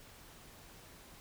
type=silence; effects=pink hiss -56 dBFS RMS until 1.2 s